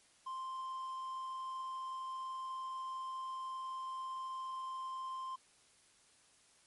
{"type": "tone", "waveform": "triangle", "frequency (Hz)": 1046.5, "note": "C6", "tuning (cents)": 0, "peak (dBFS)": -38, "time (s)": [0.26, 5.36], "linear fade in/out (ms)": 10, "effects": ["white hiss -67 dBFS RMS until 6.66 s", "MP3 48 kbps"]}